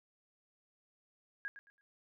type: tone with echo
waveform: sine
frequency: 1638 Hz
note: G#6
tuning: 24 cents flat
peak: -37 dBFS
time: 1.45-1.48 s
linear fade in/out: 0 ms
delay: 110 ms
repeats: 3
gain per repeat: -12 dB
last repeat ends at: 1.81 s
effects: none